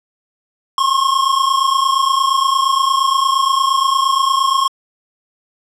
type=tone pair together; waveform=square; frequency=1060.4 / 1089 Hz; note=C6 / C#6; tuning=+23 / -31 cents; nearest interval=unison; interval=46 cents; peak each=-17 / -15 dBFS; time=0.78-4.68 s; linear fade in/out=2 ms; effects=low-pass 8000 Hz 12 dB/octave